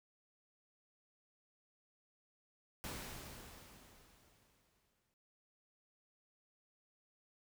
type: noise with exponential decay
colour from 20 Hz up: pink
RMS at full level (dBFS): -44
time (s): 2.84-5.14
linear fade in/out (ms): 0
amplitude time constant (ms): 500
effects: noise-tail reverb RT60 0.3 s tail -22 dB re dry